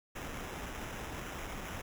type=noise with sample-and-hold; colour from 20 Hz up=pink; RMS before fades=-42 dBFS; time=0.15-1.82 s; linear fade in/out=10 ms; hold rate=4410 Hz; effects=none